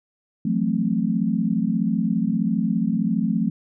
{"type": "chord", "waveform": "sine", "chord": "F# half-diminished seventh", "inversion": "third", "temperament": "equal with one note detuned", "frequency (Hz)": [168.18, 185, 220, 261.6], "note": ["E3", "F#3", "A3", "C4"], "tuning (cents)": [35, 0, 0, 0], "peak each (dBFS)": [-27, -24, -22, -27], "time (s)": [0.45, 3.5], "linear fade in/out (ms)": 5, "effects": []}